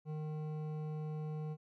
sine tone with hard clipping, 153.7 Hz, D#3, 21 cents flat, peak -40 dBFS, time 0.05-1.57 s, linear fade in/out 50 ms, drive 11 dB, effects none

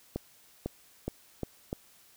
accelerating click train, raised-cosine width 2 ms, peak -19 dBFS, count 5, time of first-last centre 0.16-1.729 s, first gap 500 ms, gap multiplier 0.84, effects white hiss -60 dBFS RMS until 2.16 s

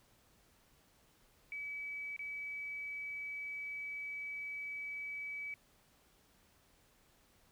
sine tone with dropouts, 2288 Hz, D7, 46 cents flat, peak -40 dBFS, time 1.52-5.54 s, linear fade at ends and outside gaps 1 ms, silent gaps 2.164-2.192 s, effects pink hiss -69 dBFS RMS until 7.51 s

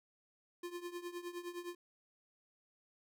square tone with tremolo, 350 Hz, F4, 4 cents sharp, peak -40 dBFS, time 0.63-1.75 s, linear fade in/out 5 ms, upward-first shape triangle, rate 9.7 Hz, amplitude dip 85%, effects none

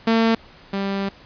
sawtooth tone pair in turn, 226.5 / 196.85 Hz, A#3 / G3, -50 / +8 cents, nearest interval major second, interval 242 cents, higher first, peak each -11 / -18 dBFS, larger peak first, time 0.07-0.35 / 0.73-1.09 s, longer second, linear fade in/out 5 ms, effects pink hiss -47 dBFS RMS until 1.25 s + resampled to 11025 Hz

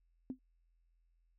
sine tone with exponential decay, 257.4 Hz, C4, 28 cents flat, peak -33 dBFS, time 0.3-0.39 s, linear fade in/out 1 ms, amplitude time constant 18 ms, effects added 42 Hz sine -70 dBFS peak until 1.38 s

